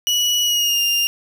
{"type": "tone with pitch glide", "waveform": "30% pulse", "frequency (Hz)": [2931, 2802], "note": ["F#7", "F7"], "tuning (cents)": [-17, 5], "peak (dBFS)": -13, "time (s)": [0.07, 1.07], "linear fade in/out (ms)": 0, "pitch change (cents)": -78, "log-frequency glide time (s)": [0.43, 0.82], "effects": ["7-bit"]}